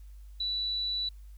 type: tone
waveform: sine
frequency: 3951 Hz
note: B7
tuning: in tune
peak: -29 dBFS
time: 0.4-1.09 s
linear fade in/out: 5 ms
effects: added 50 Hz sine -45 dBFS peak until 1.37 s + white hiss -69 dBFS RMS until 1.37 s